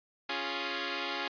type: chord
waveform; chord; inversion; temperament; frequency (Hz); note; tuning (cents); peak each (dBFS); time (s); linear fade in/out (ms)
5% pulse; Db major; none; equal; 277.2 / 349.2 / 415.3; Db4 / F4 / Ab4; 0 / 0 / 0; -26 / -25 / -27; 0.29-1.28; 5
effects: resampled to 11025 Hz